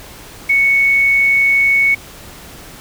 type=tone with quantisation; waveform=sine; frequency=2217 Hz; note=C#7; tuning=in tune; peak=-9 dBFS; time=0.49-1.95 s; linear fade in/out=10 ms; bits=6; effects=pink hiss -36 dBFS RMS until 2.8 s